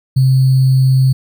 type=tone with sample-and-hold; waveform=sine; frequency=131.6 Hz; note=C3; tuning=10 cents sharp; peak=-7 dBFS; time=0.16-1.13 s; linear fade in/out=10 ms; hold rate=4410 Hz; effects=none